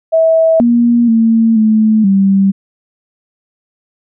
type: tone with pitch steps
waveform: sine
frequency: 649 / 237.2 / 226.2 / 217.5 / 195.1 Hz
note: E5 / A#3 / A3 / A3 / G3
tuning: -27 / +30 / +48 / -20 / -8 cents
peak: -6 dBFS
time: 0.12-2.52 s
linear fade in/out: 20 ms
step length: 480 ms
effects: none